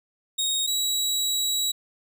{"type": "tone pair in turn", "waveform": "25% pulse", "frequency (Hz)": [3746, 3886], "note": ["A#7", "B7"], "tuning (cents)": [8, -29], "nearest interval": "minor second", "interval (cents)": 63, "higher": "second", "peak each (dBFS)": -19, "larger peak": "neither", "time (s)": [[0.38, 0.67], [0.67, 1.72]], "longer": "second", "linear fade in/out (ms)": 10, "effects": []}